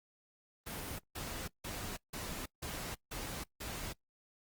pink noise bursts, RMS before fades -42 dBFS, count 7, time 0.66-3.93 s, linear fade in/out 10 ms, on 330 ms, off 160 ms, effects noise-tail reverb RT60 0.1 s tail -23 dB re dry + Opus 24 kbps

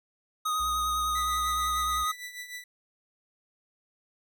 square tone with vibrato, 1248 Hz, D#6, 5 cents sharp, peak -27 dBFS, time 0.45-2.12 s, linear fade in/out 10 ms, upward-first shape triangle, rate 9.9 Hz, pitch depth 25 cents each way
triangle tone with pitch glide, 61 to 61.71 Hz, B1 to B1, -21 to -1 cents, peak -36 dBFS, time 0.59-2.05 s, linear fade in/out 20 ms, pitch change +20 cents, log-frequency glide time 0.95-1.93 s
sawtooth tone with tremolo, 1975.5 Hz, B6, in tune, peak -32 dBFS, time 1.15-2.64 s, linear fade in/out 5 ms, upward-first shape triangle, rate 6.6 Hz, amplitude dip 75%
effects none

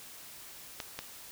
clicks, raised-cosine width 0.2 ms, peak -19 dBFS, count 2, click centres 0.802 / 0.99 s, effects white hiss -49 dBFS RMS until 1.31 s

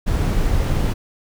brown noise, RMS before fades -18 dBFS, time 0.06-0.94 s, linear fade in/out 20 ms, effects none

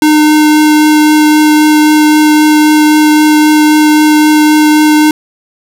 square tone with vibrato, 304.5 Hz, D#4, 37 cents flat, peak -4 dBFS, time 0.02-5.11 s, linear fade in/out 2 ms, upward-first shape triangle, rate 3.8 Hz, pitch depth 8 cents each way, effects none

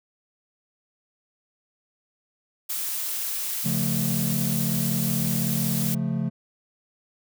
blue noise, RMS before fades -29 dBFS, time 2.69-5.95 s, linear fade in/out 10 ms
triangle chord, Db augmented, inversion none, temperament equal, 138.59 / 174.61 / 220 Hz, Db3 / F3 / A3, 0 / 0 / 0 cents, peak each -26 dBFS, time 3.64-6.3 s, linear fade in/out 20 ms
effects none

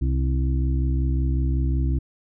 harmonic tone, 65.41 Hz, C2, in tune, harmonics 1 / 2 / 4 / 5, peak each -20 / -26 / -32 / -34 dBFS, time 0.01-1.99 s, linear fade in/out 10 ms, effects none

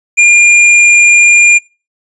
square tone, 2407 Hz, D7, 42 cents sharp, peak -3 dBFS, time 0.17-1.59 s, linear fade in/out 20 ms, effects noise-tail reverb RT60 0.3 s tail -24 dB re dry + resampled to 22050 Hz

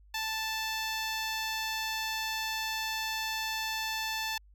5% pulse tone with notch filter, 880 Hz, A5, in tune, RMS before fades -34 dBFS, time 0.14-4.38 s, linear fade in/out 5 ms, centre 9200 Hz, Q 0.52, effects added 50 Hz sine -55 dBFS peak until 4.54 s

